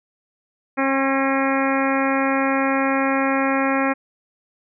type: harmonic tone with a mistuned harmonic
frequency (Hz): 270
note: C#4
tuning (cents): -45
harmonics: 1 / 2 / 3 / 4 / 5 / 6 / 7 / 8 / 9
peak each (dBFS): -21 / -24 / -26 / -27 / -28 / -29 / -29 / -30 / -31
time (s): 0.77-3.94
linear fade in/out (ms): 20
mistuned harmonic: 6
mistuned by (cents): +20
effects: none